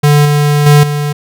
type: tone with level steps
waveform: square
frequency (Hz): 146.83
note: D3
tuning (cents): 0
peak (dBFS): -5 / -8 / -3 / -13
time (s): 0.03-1.13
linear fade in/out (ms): 10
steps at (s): 0.25 / 0.66 / 0.83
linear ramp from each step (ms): 5
effects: none